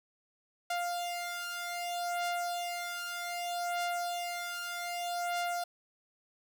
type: beating tone pair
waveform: sawtooth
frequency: 700 / 700.64 Hz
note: F5 / F5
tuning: +4 / +5 cents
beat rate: 0.64 Hz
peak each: -32 / -34 dBFS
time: 0.7-5.64 s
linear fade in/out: 5 ms
effects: none